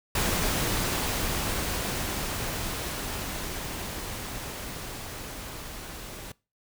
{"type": "noise with level ramp", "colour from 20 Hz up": "pink", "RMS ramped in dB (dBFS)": [-26, -41], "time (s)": [0.15, 6.32], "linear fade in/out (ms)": 5, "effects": ["noise-tail reverb RT60 0.3 s tail -23 dB re dry"]}